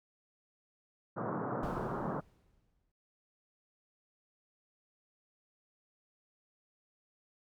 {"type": "band-pass noise", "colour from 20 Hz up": "pink", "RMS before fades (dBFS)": -37, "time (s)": [1.16, 2.21], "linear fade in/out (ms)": 20, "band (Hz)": [120, 1400], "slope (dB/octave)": 48}
{"type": "noise with exponential decay", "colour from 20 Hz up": "brown", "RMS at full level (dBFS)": -42, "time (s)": [1.63, 2.92], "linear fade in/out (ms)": 2, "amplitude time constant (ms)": 280}
{"effects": []}